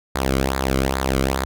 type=tone with flanger; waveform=sawtooth; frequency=66.5 Hz; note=C2; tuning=29 cents sharp; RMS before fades=-21 dBFS; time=0.15-1.45 s; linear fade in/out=5 ms; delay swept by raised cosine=0.34 to 1.16 ms; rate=2.4 Hz; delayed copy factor=-0.7; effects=none